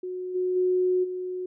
sine tone with level steps, 365.9 Hz, F#4, 19 cents flat, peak -30 / -23 / -20 / -29 dBFS, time 0.03-1.46 s, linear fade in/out 5 ms, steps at 0.34 / 0.55 / 1.03 s, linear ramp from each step 20 ms, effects none

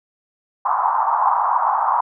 white band-pass noise, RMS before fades -18 dBFS, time 0.65-2.01 s, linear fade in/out 10 ms, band 810 to 1100 Hz, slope 48 dB/octave, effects none

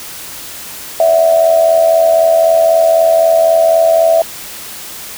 sine tone with amplitude modulation, 658 Hz, E5, 3 cents flat, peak -3 dBFS, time 1-4.22 s, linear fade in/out 2 ms, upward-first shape sine, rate 83.9 Hz, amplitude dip 65%, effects white hiss -28 dBFS RMS until 5.17 s

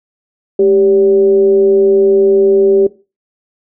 sine tone with frequency modulation, 392 Hz, G4, in tune, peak -6 dBFS, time 0.59-2.87 s, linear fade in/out 5 ms, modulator 180 Hz, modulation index 0.4, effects noise-tail reverb RT60 0.3 s tail -18 dB re dry

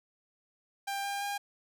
sawtooth tone with pitch steps, 794 / 800.9 / 807.9 Hz, G5 / G5 / G#5, +22 / +37 / -48 cents, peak -29 dBFS, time 0.87-1.38 s, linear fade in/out 10 ms, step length 170 ms, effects none

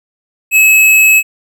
square tone, 2580 Hz, E7, 38 cents flat, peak -5 dBFS, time 0.51-1.23 s, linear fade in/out 50 ms, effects none

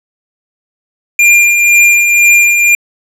square tone with tremolo, 2398 Hz, D7, 36 cents sharp, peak -3 dBFS, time 1.19-2.75 s, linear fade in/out 2 ms, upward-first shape triangle, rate 2 Hz, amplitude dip 45%, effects low-pass 12000 Hz 12 dB/octave

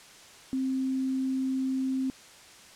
sine tone, 263.1 Hz, C4, 10 cents sharp, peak -26 dBFS, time 0.53-2.1 s, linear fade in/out 0 ms, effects white hiss -51 dBFS RMS until 2.75 s + low-pass 8000 Hz 12 dB/octave

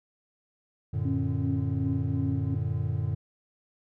triangle chord, Gb augmented, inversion none, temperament equal with one note detuned, 92.5 / 113.81 / 146.83 Hz, Gb2 / Bb2 / D3, 0 / -41 / 0 cents, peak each -29 / -28 / -30 dBFS, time 0.93-3.15 s, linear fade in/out 10 ms
sine tone with tremolo, 272.7 Hz, C#4, 28 cents flat, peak -28 dBFS, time 1.05-2.55 s, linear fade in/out 5 ms, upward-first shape sine, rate 2.7 Hz, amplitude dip 55%
effects none

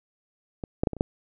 clicks, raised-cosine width 2 ms, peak -19 / -9 / -8 / -19 / -26 / -8 dBFS, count 6, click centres 0.638 / 0.835 / 0.872 / 0.933 / 0.967 / 1.009 s, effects none

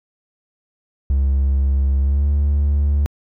triangle tone with pitch glide, 68.2 to 72.13 Hz, C#2 to D2, -28 to -31 cents, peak -11 dBFS, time 1.1-3.06 s, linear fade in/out 0 ms, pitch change +97 cents, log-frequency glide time 2.01-2.28 s, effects tanh soft clip ceiling -7 dBFS

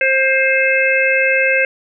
harmonic tone with a mistuned harmonic, 530 Hz, C5, 22 cents sharp, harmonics 1 / 3 / 4 / 5, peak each -17 / -17 / -17 / -17 dBFS, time 0.01-1.65 s, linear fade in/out 2 ms, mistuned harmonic 5, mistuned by -27 cents, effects none

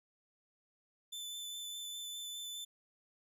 sawtooth tone with vibrato, 3519 Hz, A7, in tune, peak -39 dBFS, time 1.12-2.65 s, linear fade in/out 10 ms, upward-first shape sine, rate 4.9 Hz, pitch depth 11 cents each way, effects none

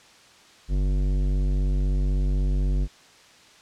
sine tone with tanh clipping, 48.05 Hz, G1, 34 cents flat, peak -22 dBFS, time 0.68-2.88 s, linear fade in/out 50 ms, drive 15 dB, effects white hiss -52 dBFS RMS until 3.61 s + low-pass 6000 Hz 12 dB/octave

